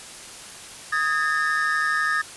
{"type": "tone cluster", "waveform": "triangle", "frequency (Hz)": [1247, 1652, 1804], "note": ["D#6", "G#6", "A6"], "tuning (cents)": [3, -10, 43], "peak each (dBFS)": -23, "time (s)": [0.92, 2.22], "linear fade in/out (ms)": 10, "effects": ["white hiss -40 dBFS RMS until 2.36 s", "resampled to 24000 Hz"]}